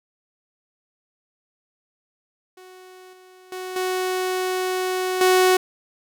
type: tone with level steps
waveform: sawtooth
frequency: 370 Hz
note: F#4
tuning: in tune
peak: -39 / -43 / -26 / -18 / -10 dBFS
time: 2.57-5.57 s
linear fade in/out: 5 ms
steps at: 3.13 / 3.52 / 3.76 / 5.21 s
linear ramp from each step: 2 ms
effects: none